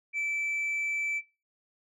sine tone, 2320 Hz, D7, 22 cents flat, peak -25 dBFS, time 0.13-1.22 s, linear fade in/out 50 ms, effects noise-tail reverb RT60 0.3 s tail -21 dB re dry + tanh soft clip ceiling -27 dBFS

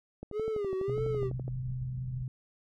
click train, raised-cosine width 2 ms, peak -27 dBFS, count 16, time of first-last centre 0.23-1.48 s, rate 12 Hz
triangle tone with vibrato, 408.6 Hz, G#4, 28 cents flat, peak -28 dBFS, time 0.32-1.31 s, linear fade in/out 50 ms, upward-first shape sine, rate 1.7 Hz, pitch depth 140 cents each way
sine tone, 127.1 Hz, C3, 50 cents flat, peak -33 dBFS, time 0.88-2.28 s, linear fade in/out 2 ms
pink low-pass noise, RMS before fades -43 dBFS, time 0.95-2.24 s, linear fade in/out 5 ms, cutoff 190 Hz, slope 48 dB/octave
effects none

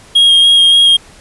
triangle tone with vibrato, 3255 Hz, G#7, 36 cents flat, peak -3 dBFS, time 0.15-0.97 s, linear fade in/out 10 ms, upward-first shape square, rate 3.5 Hz, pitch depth 10 cents each way, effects pink hiss -40 dBFS RMS until 1.2 s + resampled to 24000 Hz

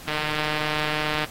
click train, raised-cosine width 0.3 ms, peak -10 dBFS, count 178, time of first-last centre 0.08-1.244 s, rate 152 Hz, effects pink hiss -42 dBFS RMS until 1.3 s + AAC 48 kbps

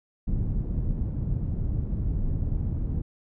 pink low-pass noise, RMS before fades -27 dBFS, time 0.27-3.02 s, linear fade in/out 10 ms, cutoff 160 Hz, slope 12 dB/octave, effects none

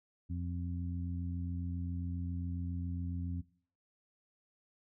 harmonic tone, 87.31 Hz, F2, in tune, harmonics 1 / 2 / 3, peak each -36 / -42 / -44 dBFS, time 0.29-3.42 s, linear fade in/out 20 ms, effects noise-tail reverb RT60 0.5 s tail -20 dB re dry

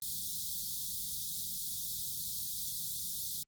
white band-stop noise, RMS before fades -38 dBFS, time 0.02-3.43 s, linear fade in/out 2 ms, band 210 to 3400 Hz, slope 96 dB/octave, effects Opus 24 kbps

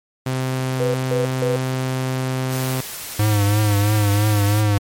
sawtooth tone, 130 Hz, C3, 11 cents flat, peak -16 dBFS, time 0.26-2.81 s, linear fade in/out 5 ms
sine tone bursts, 493.9 Hz, B4, in tune, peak -18 dBFS, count 3, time 0.8-1.56 s, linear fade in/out 0 ms, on 140 ms, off 170 ms
white noise, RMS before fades -31 dBFS, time 2.49-4.64 s, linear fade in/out 50 ms
square tone with vibrato, 103.83 Hz, G#2, in tune, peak -15 dBFS, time 3.19-4.78 s, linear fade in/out 5 ms, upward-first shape triangle, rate 3 Hz, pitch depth 63 cents each way
effects MP3 64 kbps

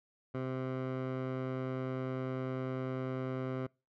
15% pulse tone with low-pass filter, 130 Hz, C3, 11 cents flat, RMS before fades -37 dBFS, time 0.34-3.67 s, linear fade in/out 10 ms, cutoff 1600 Hz, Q 0.72, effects noise-tail reverb RT60 0.3 s tail -26 dB re dry

